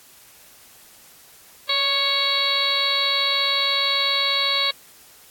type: harmonic tone with a mistuned harmonic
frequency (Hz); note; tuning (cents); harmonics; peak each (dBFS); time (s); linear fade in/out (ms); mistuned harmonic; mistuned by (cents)
554.4; C#5; 0; 1 / 2 / 3 / 4 / 5 / 6 / 7 / 8; -32 / -28 / -34 / -26 / -34 / -28 / -22 / -25; 1.69-4.71; 5; 1; +23
effects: white hiss -49 dBFS RMS until 5.3 s + AAC 64 kbps